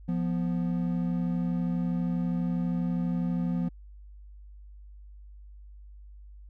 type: tone pair together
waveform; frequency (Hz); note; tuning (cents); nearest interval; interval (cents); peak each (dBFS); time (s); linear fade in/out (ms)
triangle; 174.58 / 246.9; F3 / B3; 0 / 0; tritone; 600; -25 / -30; 0.08-3.69; 10
effects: added 50 Hz sine -45 dBFS peak until 6.49 s